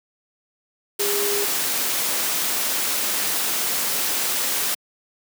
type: tone in noise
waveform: sine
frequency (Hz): 407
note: G#4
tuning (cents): -35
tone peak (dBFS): -24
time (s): 0.99-1.45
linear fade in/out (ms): 10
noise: white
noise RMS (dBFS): -23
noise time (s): 0.99-4.75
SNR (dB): -4
effects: high-pass 200 Hz 12 dB/octave

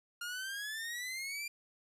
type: exponential sweep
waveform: sawtooth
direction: up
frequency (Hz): 1403 to 2390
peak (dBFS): -35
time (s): 0.21-1.48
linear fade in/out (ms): 5
effects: resampled to 32000 Hz

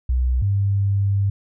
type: tone pair in turn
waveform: sine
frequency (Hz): 62.6 / 99.37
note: B1 / G2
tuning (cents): +24 / +24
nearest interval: minor sixth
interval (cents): 800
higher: second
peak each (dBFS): -16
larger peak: neither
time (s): 0.09-0.42 / 0.42-1.3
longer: second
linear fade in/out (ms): 5
effects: none

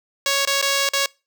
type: tone with dropouts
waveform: 5% pulse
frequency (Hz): 554.4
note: C#5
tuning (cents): 0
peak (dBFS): -6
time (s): 0.26-1.06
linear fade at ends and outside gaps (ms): 2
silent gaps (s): 0.452-0.473 / 0.615-0.625 / 0.89-0.934
effects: noise-tail reverb RT60 0.3 s tail -25 dB re dry

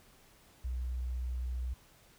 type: tone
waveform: sine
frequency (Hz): 62.2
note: B1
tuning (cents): +13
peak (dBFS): -33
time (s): 0.64-1.74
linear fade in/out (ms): 10
effects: pink hiss -62 dBFS RMS until 2.18 s

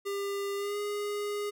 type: tone with pitch glide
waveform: square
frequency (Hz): 400 to 412.2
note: G4 to G#4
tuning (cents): +35 to -13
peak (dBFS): -32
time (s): 0.05-1.51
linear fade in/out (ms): 20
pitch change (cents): +52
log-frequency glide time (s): 0.56-0.78
effects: none

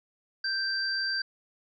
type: tone pair together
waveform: sine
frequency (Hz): 1568 / 4699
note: G6 / D8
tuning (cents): 0 / 0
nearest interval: octave + perfect fifth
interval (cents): 1900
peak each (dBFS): -30 / -30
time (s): 0.44-1.22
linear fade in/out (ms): 5
effects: none

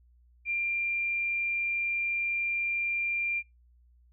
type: tone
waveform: sine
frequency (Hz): 2383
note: D7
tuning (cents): +25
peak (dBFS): -27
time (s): 0.45-3.43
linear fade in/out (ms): 50
effects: noise-tail reverb RT60 0.2 s tail -26 dB re dry + added 60 Hz sine -58 dBFS peak until 4.12 s

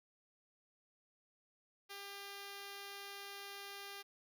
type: tone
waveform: 5% pulse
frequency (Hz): 399.3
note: G4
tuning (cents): +32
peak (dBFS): -36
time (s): 1.89-4.03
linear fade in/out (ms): 20
effects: none

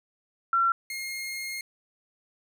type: tone pair in turn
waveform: sine / sawtooth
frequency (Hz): 1360 / 2139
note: F6 / C7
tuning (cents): -46 / +38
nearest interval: minor sixth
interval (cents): 784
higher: second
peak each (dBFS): -20 / -29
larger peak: first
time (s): 0.53-0.72 / 0.9-1.61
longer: second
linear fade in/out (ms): 2
effects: none

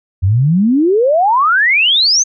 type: exponential sweep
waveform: sine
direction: up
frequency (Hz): 87.31 to 6500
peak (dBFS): -8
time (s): 0.22-2.24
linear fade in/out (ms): 20
effects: none

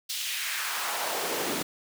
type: noise with high-pass filter sweep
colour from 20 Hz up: pink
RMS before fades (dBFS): -31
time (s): 0.09-1.63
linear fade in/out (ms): 10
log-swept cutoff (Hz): 3900 to 230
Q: 1.6
effects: none

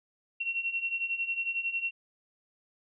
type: beating tone pair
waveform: sine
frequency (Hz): 2721 / 2732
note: F7 / F7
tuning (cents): -46 / -39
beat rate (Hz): 11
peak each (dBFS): -35 / -31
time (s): 0.4-1.91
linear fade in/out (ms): 10
effects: none

